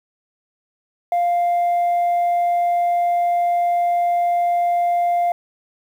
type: tone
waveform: sine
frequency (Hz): 698.5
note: F5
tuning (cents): 0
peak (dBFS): -13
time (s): 1.12-5.32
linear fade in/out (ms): 2
effects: tanh soft clip ceiling -14 dBFS + 8-bit